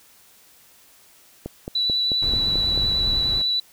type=click train; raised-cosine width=2 ms; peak=-16 dBFS; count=7; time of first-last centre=1.46-2.776 s; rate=4.56 Hz
type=tone with vibrato; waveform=sine; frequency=3951 Hz; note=B7; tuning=in tune; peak=-19 dBFS; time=1.75-3.6 s; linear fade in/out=5 ms; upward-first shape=sine; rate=10 Hz; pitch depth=10 cents each way
type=noise; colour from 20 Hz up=brown; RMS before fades=-29 dBFS; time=2.22-3.42 s; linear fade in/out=5 ms
effects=white hiss -53 dBFS RMS until 3.72 s